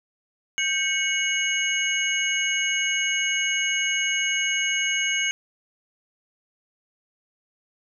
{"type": "tone cluster", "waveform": "sine", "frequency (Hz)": [1572, 2212, 2910, 6460], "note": ["G6", "C#7", "F#7", "G#8"], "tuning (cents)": [4, -4, -29, -49], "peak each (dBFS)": [-31, -25, -26, -29], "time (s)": [0.58, 5.31], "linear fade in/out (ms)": 0, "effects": []}